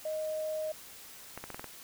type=tone; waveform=sine; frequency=622.3 Hz; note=D#5; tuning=in tune; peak=-32 dBFS; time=0.05-0.72 s; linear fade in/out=5 ms
type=clicks; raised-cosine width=0.5 ms; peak=-25 dBFS; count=6; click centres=1.376 / 1.44 / 1.503 / 1.545 / 1.595 / 1.643 s
effects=white hiss -50 dBFS RMS until 1.83 s